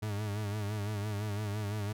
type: tone with vibrato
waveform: 40% pulse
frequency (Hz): 104.2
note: G#2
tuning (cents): +6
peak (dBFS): -32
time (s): 0.02-1.93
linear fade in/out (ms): 10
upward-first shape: sine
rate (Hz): 5.9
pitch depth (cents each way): 65
effects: none